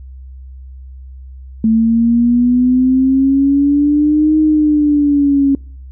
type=exponential two-way sweep; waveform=sine; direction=up then down; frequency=220.9 to 311.1 to 274.5 Hz; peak=-8 dBFS; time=1.64-5.55 s; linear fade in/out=2 ms; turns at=4.38 s; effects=noise-tail reverb RT60 0.5 s tail -26 dB re dry + added 65 Hz sine -30 dBFS peak until 5.91 s